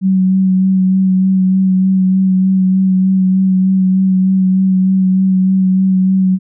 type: tone with vibrato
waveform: sine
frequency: 188.4 Hz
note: F#3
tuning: 32 cents sharp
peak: -8 dBFS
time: 0.01-6.39 s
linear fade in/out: 50 ms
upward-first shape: sine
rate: 3.3 Hz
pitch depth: 19 cents each way
effects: none